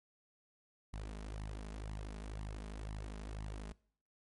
sawtooth tone with flanger, 52.3 Hz, G#1, 13 cents sharp, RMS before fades -44 dBFS, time 0.93-3.73 s, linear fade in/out 10 ms, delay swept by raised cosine 0.98 to 4.88 ms, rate 2 Hz, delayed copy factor +0.7, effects noise-tail reverb RT60 0.6 s tail -23 dB re dry + MP3 48 kbps

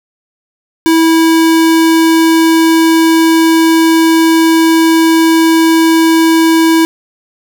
square tone, 326 Hz, E4, 19 cents flat, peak -6 dBFS, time 0.86-6.85 s, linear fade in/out 0 ms, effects none

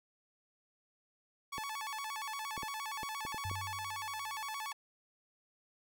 sawtooth tone with vibrato, 987 Hz, B5, 1 cent flat, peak -35 dBFS, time 1.52-4.73 s, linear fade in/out 10 ms, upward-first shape square, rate 8.6 Hz, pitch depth 220 cents each way
clicks, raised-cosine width 2 ms, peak -32 dBFS, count 7, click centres 1.582 / 2.578 / 2.632 / 3.032 / 3.251 / 3.345 / 3.514 s
sine tone with exponential decay, 95.4 Hz, G2, 47 cents flat, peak -37 dBFS, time 3.45-4.51 s, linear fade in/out 0 ms, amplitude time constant 230 ms
effects none

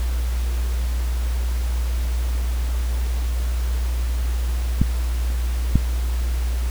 clicks, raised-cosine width 5 ms, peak -3 dBFS, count 2, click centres 4.816 / 5.756 s, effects added 60 Hz sine -19 dBFS peak until 6.7 s + pink hiss -37 dBFS RMS until 6.7 s

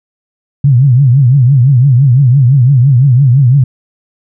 sine tone with vibrato, 130.81 Hz, C3, in tune, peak -3 dBFS, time 0.64-3.64 s, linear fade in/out 5 ms, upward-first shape triangle, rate 5.9 Hz, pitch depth 210 cents each way, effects none

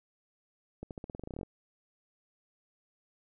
accelerating click train, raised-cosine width 2 ms, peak -27 dBFS, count 15, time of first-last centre 0.83-1.432 s, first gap 78 ms, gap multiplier 0.9, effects none

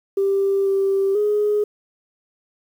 sine tone with pitch steps, 393.2 / 390.6 / 417.5 Hz, G4 / G4 / G#4, +5 / -6 / +9 cents, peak -15 dBFS, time 0.17-1.64 s, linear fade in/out 5 ms, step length 490 ms, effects tanh soft clip ceiling -11 dBFS + 8-bit

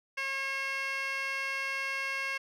15% pulse tone with band-pass filter, 542 Hz, C#5, 39 cents flat, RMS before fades -34 dBFS, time 0.17-2.38 s, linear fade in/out 10 ms, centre 2600 Hz, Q 1.9, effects none

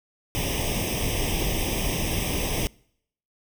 pink noise with comb filter, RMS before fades -26 dBFS, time 0.35-2.67 s, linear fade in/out 0 ms, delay 0.35 ms, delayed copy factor +1, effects noise-tail reverb RT60 0.7 s tail -26 dB re dry

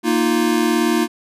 square chord, Bb suspended fourth, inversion none, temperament equal, 233.1 / 311.1 / 349.2 Hz, Bb3 / Eb4 / F4, 0 / 0 / 0 cents, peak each -20 dBFS, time 0.03-1.08 s, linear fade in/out 50 ms, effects resampled to 32000 Hz

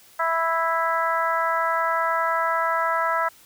harmonic tone, 329.6 Hz, E4, in tune, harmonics 2 / 3 / 4 / 5 / 6, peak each -27 / -25 / -24 / -29 / -32 dBFS, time 0.19-3.29 s, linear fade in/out 10 ms, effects white hiss -52 dBFS RMS until 3.45 s

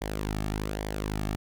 sawtooth tone with flanger, 51.91 Hz, G#1, in tune, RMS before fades -32 dBFS, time 0.01-1.36 s, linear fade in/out 10 ms, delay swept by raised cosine 0.74 to 2.04 ms, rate 1.2 Hz, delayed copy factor -0.6, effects none

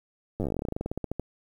slowing click train, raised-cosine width 2 ms, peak -17 dBFS, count 25, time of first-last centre 0.4-1.196 s, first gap 9 ms, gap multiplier 1.1, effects 9-bit

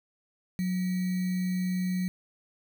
sine tone with sample-and-hold, 182.9 Hz, F#3, 20 cents flat, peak -26 dBFS, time 0.59-2.08 s, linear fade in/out 0 ms, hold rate 2100 Hz, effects none

